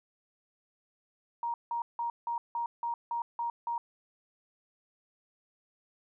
sine tone bursts, 940 Hz, A#5, 14 cents sharp, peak -30 dBFS, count 9, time 1.43-3.78 s, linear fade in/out 2 ms, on 110 ms, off 170 ms, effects none

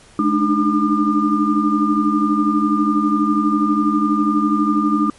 sine tone cluster, 212.2 / 294.4 / 306.6 / 1205 Hz, G#3 / D4 / D#4 / D6, +38 / +4 / -25 / +44 cents, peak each -19 dBFS, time 0.19-5.1 s, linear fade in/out 2 ms, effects pink hiss -47 dBFS RMS until 5.18 s + MP3 48 kbps

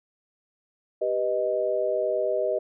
sine chord, G augmented, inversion none, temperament equal, 392 / 493.9 / 622.3 Hz, G4 / B4 / D#5, 0 / 0 / 0 cents, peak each -29 / -28 / -25 dBFS, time 1.01-2.59 s, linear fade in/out 10 ms, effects none

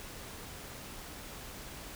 silence, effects pink hiss -46 dBFS RMS until 1.95 s

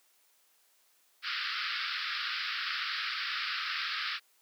pink band-pass noise, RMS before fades -35 dBFS, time 1.22-4.2 s, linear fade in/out 50 ms, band 1200 to 5100 Hz, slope 96 dB/octave, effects white hiss -68 dBFS RMS until 4.41 s + high-pass 400 Hz 12 dB/octave

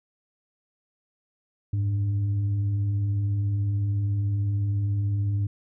sine tone with frequency modulation, 102.4 Hz, G#2, 24 cents flat, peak -22 dBFS, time 1.73-5.47 s, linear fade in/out 5 ms, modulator 191 Hz, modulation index 0.25, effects none

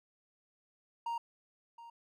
triangle tone with echo, 932.3 Hz, A#5, in tune, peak -32 dBFS, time 1.06-1.18 s, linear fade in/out 5 ms, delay 720 ms, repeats 1, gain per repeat -15 dB, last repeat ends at 1.9 s, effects none

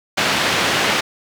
white band-pass noise, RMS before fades -18 dBFS, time 0.17-1.01 s, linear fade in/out 10 ms, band 120 to 3100 Hz, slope 12 dB/octave, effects none

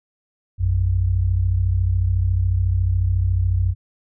sine tone pair together, 57.89 / 91.9 Hz, A#1 / F#2, -11 / -11 cents, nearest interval minor sixth, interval 800 cents, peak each -21 / -17 dBFS, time 0.58-3.75 s, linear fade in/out 50 ms, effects none

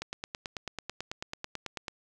click train, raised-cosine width 0.2 ms, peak -18 dBFS, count 18, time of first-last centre 0.02-1.882 s, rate 9.13 Hz, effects none

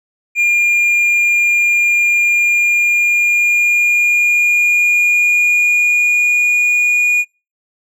triangle tone with pitch glide, 2409 to 2443 Hz, D7 to D#7, +43 to -32 cents, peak -8 dBFS, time 0.35-7.25 s, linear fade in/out 50 ms, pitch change +25 cents, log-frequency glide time 2.27-6.72 s, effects noise-tail reverb RT60 0.3 s tail -25 dB re dry

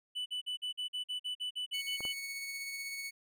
triangle tone bursts, 2982 Hz, F#7, 13 cents sharp, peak -33 dBFS, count 13, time 0.15-2.132 s, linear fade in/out 20 ms, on 110 ms, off 46 ms
sawtooth tone with tremolo, 2217 Hz, C#7, in tune, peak -34 dBFS, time 1.73-3.11 s, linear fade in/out 20 ms, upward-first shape triangle, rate 16 Hz, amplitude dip 35%
clicks, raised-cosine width 1 ms, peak -31 dBFS, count 2, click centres 2.006 / 2.052 s
effects none

